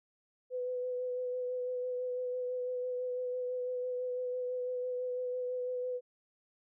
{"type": "tone with vibrato", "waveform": "sine", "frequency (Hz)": 500, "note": "B4", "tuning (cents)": 21, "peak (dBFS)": -33, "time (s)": [0.5, 6.01], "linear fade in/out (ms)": 50, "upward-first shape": "sine", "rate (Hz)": 6, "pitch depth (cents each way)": 18, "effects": []}